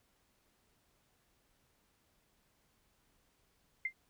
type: tone with exponential decay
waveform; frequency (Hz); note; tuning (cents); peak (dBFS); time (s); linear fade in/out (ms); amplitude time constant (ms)
sine; 2093; C7; 0; -29; 3.85-3.93; 5; 17
effects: pink hiss -74 dBFS RMS until 4.09 s